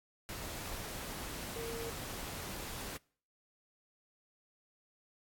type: tone in noise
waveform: sine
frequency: 460.4 Hz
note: A#4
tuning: 22 cents flat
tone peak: -40 dBFS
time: 1.56-1.9 s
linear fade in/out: 0 ms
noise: pink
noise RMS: -43 dBFS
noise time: 0.29-2.97 s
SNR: 0 dB
effects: noise-tail reverb RT60 0.5 s tail -25 dB re dry + AAC 64 kbps